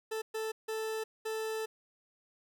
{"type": "tone bursts at uneven times", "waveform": "40% pulse", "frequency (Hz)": 440, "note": "A4", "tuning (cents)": 0, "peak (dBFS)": -33, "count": 4, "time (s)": [[0.11, 0.22], [0.34, 0.52], [0.68, 1.04], [1.25, 1.66]], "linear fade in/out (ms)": 10, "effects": []}